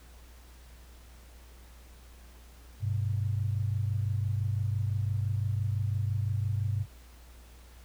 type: tone pair together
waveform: sine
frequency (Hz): 99.69 / 125.6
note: G2 / B2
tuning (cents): +30 / +30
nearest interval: major third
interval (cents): 400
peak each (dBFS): -28 / -33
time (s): 2.8-6.86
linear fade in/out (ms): 50
effects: added 60 Hz sine -50 dBFS peak until 7.84 s + pink hiss -58 dBFS RMS until 7.84 s